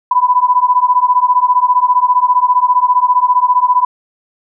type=beating tone pair; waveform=sine; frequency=987.8 / 1002.8 Hz; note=B5 / B5; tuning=0 / +26 cents; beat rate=15 Hz; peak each=-11 dBFS; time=0.11-3.85 s; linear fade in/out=5 ms; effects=none